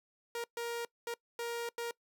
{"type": "tone bursts at uneven times", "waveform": "sawtooth", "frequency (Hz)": 470, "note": "A#4", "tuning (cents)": 14, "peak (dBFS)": -32, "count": 5, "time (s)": [[0.35, 0.44], [0.57, 0.85], [1.07, 1.14], [1.39, 1.69], [1.78, 1.91]], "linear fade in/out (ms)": 2, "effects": ["noise-tail reverb RT60 0.1 s tail -23 dB re dry"]}